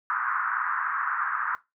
pink band-pass noise, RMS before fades -28 dBFS, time 0.1-1.55 s, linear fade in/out 0 ms, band 1100 to 1600 Hz, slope 48 dB/octave, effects noise-tail reverb RT60 0.2 s tail -17 dB re dry

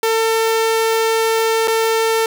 sawtooth tone with dropouts, 448.9 Hz, A4, 35 cents sharp, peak -10 dBFS, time 0.03-2.26 s, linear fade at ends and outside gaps 2 ms, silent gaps 1.675-1.68 s, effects none

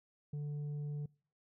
sine tone with tanh clipping, 146.83 Hz, D3, in tune, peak -38 dBFS, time 0.33-1.06 s, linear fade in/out 5 ms, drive 4 dB, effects noise-tail reverb RT60 0.5 s tail -26 dB re dry

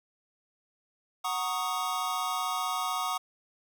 square chord, D# minor seventh, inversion first, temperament equal, 740 / 932.3 / 1108.7 / 1244.5 Hz, F#5 / A#5 / C#6 / D#6, 0 / 0 / 0 / 0 cents, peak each -36 / -38 / -35 / -34 dBFS, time 1.24-3.18 s, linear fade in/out 10 ms, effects none

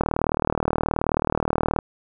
click train, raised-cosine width 1 ms, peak -6 dBFS, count 70, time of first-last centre 0.01-1.788 s, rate 38.8 Hz, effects none

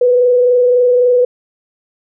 sine tone with frequency modulation, 493.9 Hz, B4, in tune, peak -7 dBFS, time 0.01-1.25 s, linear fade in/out 5 ms, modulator 23.7 Hz, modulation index 0.36, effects none

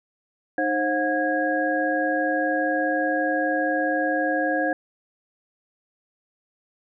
sine tone cluster, 308.1 / 533 / 721 / 1646 Hz, D#4 / C5 / F#5 / G#6, -17 / +32 / -45 / -16 cents, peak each -26 dBFS, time 0.58-4.73 s, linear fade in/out 2 ms, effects none

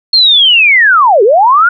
sine linear two-way sweep, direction down then up, 4302 to 377.3 to 1466 Hz, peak -3 dBFS, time 0.13-1.69 s, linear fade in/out 5 ms, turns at 1.23 s, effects none

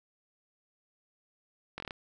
slowing click train, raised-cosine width 0.3 ms, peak -22 dBFS, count 6, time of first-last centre 1.78-1.908 s, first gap 21 ms, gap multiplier 1.1, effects none

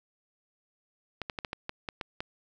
clicks, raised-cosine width 0.3 ms, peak -18 dBFS, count 9, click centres 1.217 / 1.298 / 1.388 / 1.448 / 1.531 / 1.694 / 1.888 / 2.012 / 2.205 s, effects none

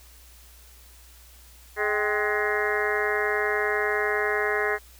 harmonic tone with a mistuned harmonic, 210 Hz, G#3, 19 cents sharp, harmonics 2 / 3 / 4 / 5 / 6 / 7 / 8 / 9 / 10, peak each -27 / -34 / -33 / -34 / -35 / -34 / -30 / -29 / -34 dBFS, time 1.76-4.79 s, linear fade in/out 50 ms, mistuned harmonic 4, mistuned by -120 cents, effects added 60 Hz sine -50 dBFS peak until 4.99 s + white hiss -53 dBFS RMS until 4.99 s

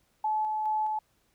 sine tone with tremolo, 861 Hz, A5, 38 cents flat, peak -25 dBFS, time 0.24-0.99 s, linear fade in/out 5 ms, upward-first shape square, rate 2.4 Hz, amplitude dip 25%, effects pink hiss -70 dBFS RMS until 1.34 s

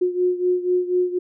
sine beating tone pair, 359.9 / 364 Hz, F#4 / F#4, -48 / -28 cents, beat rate 4.1 Hz, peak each -19 / -23 dBFS, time 0.01-1.19 s, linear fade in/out 10 ms, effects none

